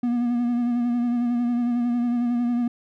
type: tone with vibrato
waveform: triangle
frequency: 240.5 Hz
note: B3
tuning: 46 cents flat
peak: -18 dBFS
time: 0.03-2.68 s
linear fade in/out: 5 ms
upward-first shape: sine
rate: 11 Hz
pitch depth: 31 cents each way
effects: none